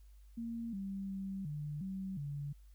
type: tone with pitch steps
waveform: sine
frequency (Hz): 231.3 / 195.1 / 193.3 / 148.5 / 190.8 / 143.4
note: A#3 / G3 / G3 / D3 / G3 / D3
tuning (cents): -13 / -8 / -24 / +20 / -47 / -41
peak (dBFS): -38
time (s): 0.37-2.53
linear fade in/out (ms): 10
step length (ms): 360
effects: added 50 Hz sine -55 dBFS peak until 2.74 s + white hiss -75 dBFS RMS until 2.74 s